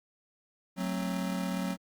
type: chord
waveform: square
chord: F# diminished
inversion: none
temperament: just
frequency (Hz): 185 / 222 / 266.4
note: F#3 / A3 / C4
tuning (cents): 0 / +16 / +31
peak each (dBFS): -33 / -39 / -38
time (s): 0.76-1.77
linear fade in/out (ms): 50
effects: Opus 48 kbps